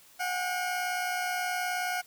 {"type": "tone pair together", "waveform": "20% pulse", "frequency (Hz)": [725.1, 784], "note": ["F#5", "G5"], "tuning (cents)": [-35, 0], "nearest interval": "minor second", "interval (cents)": 135, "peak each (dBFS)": [-25, -33], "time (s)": [0.19, 2.02], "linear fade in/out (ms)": 20, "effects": ["white hiss -57 dBFS RMS until 2.06 s"]}